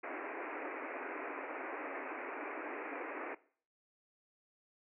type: band-pass noise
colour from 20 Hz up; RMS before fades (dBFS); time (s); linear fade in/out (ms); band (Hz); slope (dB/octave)
pink; -43; 0.03-3.35; 10; 270 to 2500; 96
effects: noise-tail reverb RT60 0.5 s tail -20 dB re dry